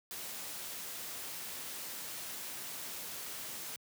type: noise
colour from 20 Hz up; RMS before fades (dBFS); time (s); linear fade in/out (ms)
white; -43; 0.11-3.76; 0
effects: high-pass 100 Hz 12 dB/octave